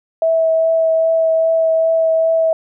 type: tone with vibrato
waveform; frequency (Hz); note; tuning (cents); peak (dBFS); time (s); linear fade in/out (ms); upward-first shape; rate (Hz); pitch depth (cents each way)
sine; 650; E5; -24; -11; 0.22-2.53; 2; triangle; 2.5; 12
effects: none